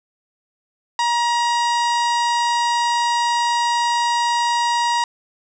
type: harmonic tone with a mistuned harmonic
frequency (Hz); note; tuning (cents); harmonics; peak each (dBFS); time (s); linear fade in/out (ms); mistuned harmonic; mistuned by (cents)
949; A#5; +31; 1 / 2 / 3 / 4 / 5 / 6 / 7 / 8 / 9; -17 / -26 / -31 / -29 / -30 / -34 / -39 / -38 / -41; 0.99-5.04; 2; 5; +32
effects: none